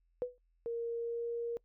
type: tone with exponential decay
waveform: sine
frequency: 493.9 Hz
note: B4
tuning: in tune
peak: -28 dBFS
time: 0.22-0.38 s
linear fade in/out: 0 ms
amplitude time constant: 33 ms
type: tone with pitch glide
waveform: sine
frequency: 466.2 to 469.2 Hz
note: A#4 to A#4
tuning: 0 to +11 cents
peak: -34 dBFS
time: 0.66-1.57 s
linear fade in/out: 0 ms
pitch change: +11 cents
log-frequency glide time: 0.99-1.26 s
effects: noise-tail reverb RT60 0.1 s tail -24 dB re dry + added 42 Hz sine -70 dBFS peak until 1.64 s

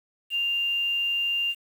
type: tone with quantisation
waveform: sine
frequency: 2793 Hz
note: F7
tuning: 1 cent flat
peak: -23 dBFS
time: 0.3-1.55 s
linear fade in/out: 50 ms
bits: 8
effects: none

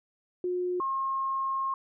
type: tone pair in turn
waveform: sine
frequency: 359.9 / 1074.1 Hz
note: F#4 / C6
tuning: -48 / +45 cents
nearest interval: octave + perfect fifth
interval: 1893 cents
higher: second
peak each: -27 dBFS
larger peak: neither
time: 0.44-0.8 / 0.8-1.74 s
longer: second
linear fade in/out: 2 ms
effects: none

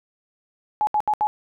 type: tone bursts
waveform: sine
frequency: 846 Hz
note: G#5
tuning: 32 cents sharp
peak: -17 dBFS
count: 4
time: 0.81-1.27 s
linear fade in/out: 0 ms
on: 61 ms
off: 72 ms
effects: none

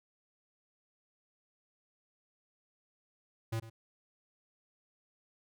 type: tone with echo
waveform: square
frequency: 112.9 Hz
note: A2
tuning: 45 cents sharp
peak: -33 dBFS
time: 3.52-3.6 s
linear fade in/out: 10 ms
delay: 100 ms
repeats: 1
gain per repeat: -15 dB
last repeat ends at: 3.7 s
effects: none

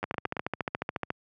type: two click trains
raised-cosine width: 0.5 ms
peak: -17 / -14 dBFS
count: 4 / 16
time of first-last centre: 0.03-0.368 / 0.04-1.104 s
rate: 8.88 / 14.1 Hz
effects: high-pass 100 Hz 12 dB/octave

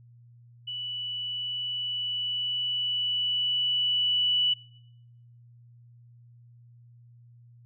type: tone with level ramp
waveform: sine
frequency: 2960 Hz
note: F#7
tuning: in tune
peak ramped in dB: -32 to -21 dBFS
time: 0.67-4.54 s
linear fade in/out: 10 ms
effects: noise-tail reverb RT60 0.9 s tail -24 dB re dry + added 119 Hz sine -51 dBFS peak until 7.65 s

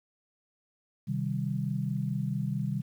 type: chord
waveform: sine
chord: C minor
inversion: none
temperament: equal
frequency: 130.81 / 155.56 / 196 Hz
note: C3 / Eb3 / G3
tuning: 0 / 0 / 0 cents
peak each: -32 / -33 / -33 dBFS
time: 1.07-2.82 s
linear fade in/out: 20 ms
effects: 10-bit

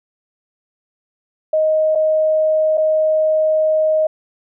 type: tone with dropouts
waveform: sine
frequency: 625 Hz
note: D#5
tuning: 8 cents sharp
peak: -12 dBFS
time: 1.53-4.07 s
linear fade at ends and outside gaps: 5 ms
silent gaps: 1.951-1.955 / 2.774-2.778 s
effects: none

